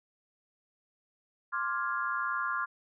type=chord; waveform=sine; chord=D half-diminished seventh; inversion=third; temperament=equal with one note detuned; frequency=1053.2 / 1174.7 / 1396.9 / 1661.2 Hz; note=C6 / D6 / F6 / Ab6; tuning=+11 / 0 / 0 / 0 cents; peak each=-35 / -36 / -33 / -38 dBFS; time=1.52-2.66 s; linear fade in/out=20 ms; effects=none